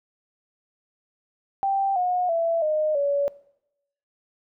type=tone with pitch steps; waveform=sine; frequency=784 / 723.1 / 666.9 / 615.1 / 567.3 Hz; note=G5 / F#5 / E5 / D#5 / C#5; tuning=0 / -40 / +20 / -20 / +40 cents; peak=-20 dBFS; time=1.63-3.28 s; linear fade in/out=0 ms; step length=330 ms; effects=noise-tail reverb RT60 0.8 s tail -20 dB re dry